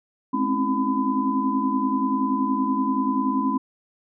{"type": "tone cluster", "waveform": "sine", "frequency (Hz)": [212, 258.7, 269.2, 325, 1006], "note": ["G#3", "C4", "C4", "E4", "B5"], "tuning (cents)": [36, -19, 49, -24, 32], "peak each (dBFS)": [-28, -27, -24, -32, -25], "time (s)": [0.33, 3.58], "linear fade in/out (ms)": 10, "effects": []}